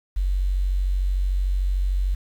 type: tone with quantisation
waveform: sine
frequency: 46.72 Hz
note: F#1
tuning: 18 cents sharp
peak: -19 dBFS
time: 0.16-2.15 s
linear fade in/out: 10 ms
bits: 8
effects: none